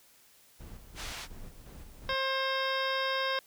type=noise with tremolo; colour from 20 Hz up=brown; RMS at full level=-45 dBFS; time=0.59-2.15 s; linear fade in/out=20 ms; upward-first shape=square; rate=2.8 Hz; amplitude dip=50%
type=band-pass noise; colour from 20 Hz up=white; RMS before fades=-42 dBFS; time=0.95-1.28 s; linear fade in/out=50 ms; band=600 to 4800 Hz; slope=12 dB/octave
type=harmonic tone; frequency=532 Hz; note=C5; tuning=29 cents sharp; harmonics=1 / 2 / 3 / 4 / 5 / 6 / 7 / 9 / 10; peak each=-34 / -34 / -35 / -39 / -43 / -40 / -38 / -45 / -43 dBFS; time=2.09-3.39 s; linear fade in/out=2 ms
effects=white hiss -61 dBFS RMS until 3.46 s